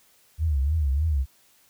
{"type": "tone with vibrato", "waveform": "sine", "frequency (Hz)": 73.42, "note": "D2", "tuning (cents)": 0, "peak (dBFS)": -20, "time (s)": [0.38, 1.26], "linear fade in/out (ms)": 50, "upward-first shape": "triangle", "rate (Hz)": 3.3, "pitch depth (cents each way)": 210, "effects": ["white hiss -60 dBFS RMS until 1.69 s"]}